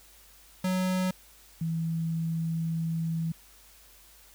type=tone pair in turn; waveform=square / sine; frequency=185 / 163.65 Hz; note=F#3 / E3; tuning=0 / -12 cents; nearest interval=major second; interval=212 cents; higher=first; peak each=-26 / -27 dBFS; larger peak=first; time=0.64-1.11 / 1.61-3.32 s; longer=second; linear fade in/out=5 ms; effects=added 50 Hz sine -60 dBFS peak until 4.34 s + white hiss -56 dBFS RMS until 4.34 s